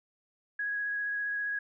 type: tone with vibrato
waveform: sine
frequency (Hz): 1661.2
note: G#6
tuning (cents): 0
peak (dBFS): -30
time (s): 0.59-1.59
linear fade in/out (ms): 5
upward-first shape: sine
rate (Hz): 15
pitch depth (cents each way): 11
effects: none